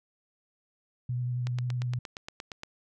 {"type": "tone with vibrato", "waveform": "sine", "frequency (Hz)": 123.47, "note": "B2", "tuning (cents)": 0, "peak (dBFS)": -28, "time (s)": [1.09, 1.99], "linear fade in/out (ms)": 5, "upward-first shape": "sine", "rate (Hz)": 11, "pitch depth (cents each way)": 18}
{"type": "click train", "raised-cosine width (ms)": 0.2, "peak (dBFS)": -21, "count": 11, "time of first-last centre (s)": [1.47, 2.634], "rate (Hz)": 8.59}
{"effects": []}